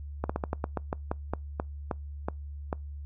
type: slowing click train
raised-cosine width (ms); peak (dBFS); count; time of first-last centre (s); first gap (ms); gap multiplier
1; -15; 14; 0.24-2.728; 55; 1.19
effects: noise-tail reverb RT60 0.2 s tail -26 dB re dry + added 72 Hz sine -37 dBFS peak until 3.05 s